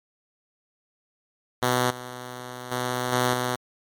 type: tone with level steps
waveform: 5% pulse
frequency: 125 Hz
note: B2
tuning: 21 cents sharp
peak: -9 / -24 / -14 / -9 / -13 dBFS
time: 1.62-3.56 s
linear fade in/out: 10 ms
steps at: 1.9 / 2.71 / 3.12 / 3.33 s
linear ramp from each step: 10 ms
effects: MP3 96 kbps